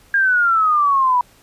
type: exponential sweep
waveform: sine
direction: down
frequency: 1627 to 970 Hz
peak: -12 dBFS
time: 0.14-1.21 s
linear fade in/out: 2 ms
effects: pink hiss -51 dBFS RMS until 1.42 s + resampled to 32000 Hz